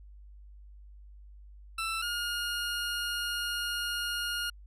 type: tone pair in turn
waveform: 20% pulse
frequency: 1333 / 1425 Hz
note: E6 / F6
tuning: +19 / +34 cents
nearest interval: minor second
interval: 115 cents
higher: second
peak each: -26 dBFS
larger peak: neither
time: 1.78-2.02 / 2.02-4.5 s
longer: second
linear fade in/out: 5 ms
effects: added 50 Hz sine -48 dBFS peak until 4.66 s + resampled to 32000 Hz